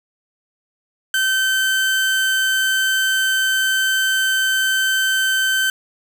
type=tone; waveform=30% pulse; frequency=1543 Hz; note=G6; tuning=28 cents flat; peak=-13 dBFS; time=1.14-5.7 s; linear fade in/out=2 ms; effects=none